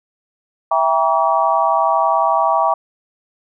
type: chord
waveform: sine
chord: E diminished seventh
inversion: none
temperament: just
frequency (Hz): 659.3 / 791.1 / 949.3 / 1139.2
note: E5 / G5 / Bb5 / Db6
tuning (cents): 0 / +16 / +31 / +47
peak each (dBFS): -18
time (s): 0.71-2.74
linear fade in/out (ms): 5
effects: none